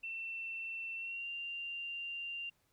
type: tone with pitch glide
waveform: sine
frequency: 2689 to 2782 Hz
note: E7 to F7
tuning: +34 to -7 cents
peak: -39 dBFS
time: 0.03-2.5 s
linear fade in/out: 10 ms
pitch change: +59 cents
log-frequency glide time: 0.96-1.28 s
effects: pink hiss -75 dBFS RMS until 2.72 s